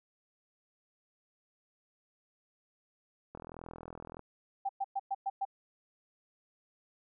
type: click train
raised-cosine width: 1 ms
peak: -31 dBFS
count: 36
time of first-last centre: 3.35-4.193 s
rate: 41.5 Hz
type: tone bursts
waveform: sine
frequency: 784 Hz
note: G5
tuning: in tune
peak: -30 dBFS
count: 6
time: 4.65-5.452 s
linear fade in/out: 10 ms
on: 42 ms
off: 110 ms
effects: none